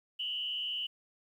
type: tone with frequency modulation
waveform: sine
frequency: 2960 Hz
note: F#7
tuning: in tune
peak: -33 dBFS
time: 0.19-0.87 s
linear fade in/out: 10 ms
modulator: 141 Hz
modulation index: 0.78
effects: 11-bit